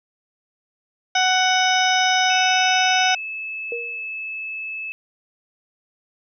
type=harmonic tone; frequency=744 Hz; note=F#5; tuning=9 cents sharp; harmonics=1 / 2 / 3 / 4 / 5 / 7 / 8; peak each=-19 / -22 / -24 / -25 / -26 / -27 / -28 dBFS; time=1.15-3.15 s; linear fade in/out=5 ms
type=tone; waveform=sine; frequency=2607 Hz; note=E7; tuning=20 cents flat; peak=-27 dBFS; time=2.3-4.92 s; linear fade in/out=0 ms
type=tone with exponential decay; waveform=sine; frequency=471.6 Hz; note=A#4; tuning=20 cents sharp; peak=-23 dBFS; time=3.72-4.08 s; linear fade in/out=2 ms; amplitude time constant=77 ms
effects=none